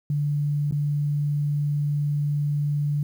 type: tone with dropouts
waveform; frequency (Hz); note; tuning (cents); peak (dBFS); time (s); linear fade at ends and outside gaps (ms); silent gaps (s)
sine; 146.2; D3; -7; -21; 0.1-3.03; 2; 0.711-0.723
effects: 9-bit